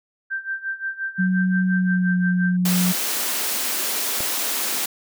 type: tone with tremolo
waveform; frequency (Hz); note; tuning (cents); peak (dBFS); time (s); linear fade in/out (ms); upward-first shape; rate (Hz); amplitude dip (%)
sine; 1568; G6; 0; -22; 0.3-2.57; 20; sine; 5.7; 85
type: tone with pitch glide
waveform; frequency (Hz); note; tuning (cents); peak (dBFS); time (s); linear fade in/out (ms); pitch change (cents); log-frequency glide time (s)
sine; 185 to 180.46; F#3 to F#3; 0 to -43; -17; 1.18-2.93; 20; -43; 1.71-2.19
type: high-pass noise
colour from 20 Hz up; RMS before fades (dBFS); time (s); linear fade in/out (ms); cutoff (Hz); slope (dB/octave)
white; -24; 2.65-4.86; 5; 200; 96
type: click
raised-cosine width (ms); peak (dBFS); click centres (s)
2; -18; 4.206
effects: none